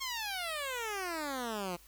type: exponential sweep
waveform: 10% pulse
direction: down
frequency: 1097 to 170 Hz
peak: -27 dBFS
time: 0-1.77 s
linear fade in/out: 20 ms
effects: added 50 Hz sine -61 dBFS peak until 1.87 s + white hiss -60 dBFS RMS until 1.87 s